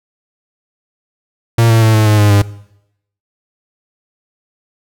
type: tone with pitch steps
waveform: 45% pulse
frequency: 115.6 / 113.16 / 110.76 / 108.42 / 106.13 / 103.88 / 101.69 Hz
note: A#2 / A2 / A2 / A2 / G#2 / G#2 / G#2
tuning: -14 / +49 / +12 / -25 / +38 / +1 / -36 cents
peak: -7 dBFS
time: 1.58-2.42 s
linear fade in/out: 5 ms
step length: 120 ms
effects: noise-tail reverb RT60 0.8 s tail -20 dB re dry